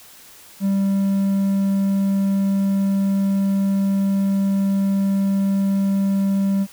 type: tone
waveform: triangle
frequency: 196.1 Hz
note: G3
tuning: 1 cent sharp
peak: -14 dBFS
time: 0.6-6.67 s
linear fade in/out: 50 ms
effects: white hiss -45 dBFS RMS until 6.72 s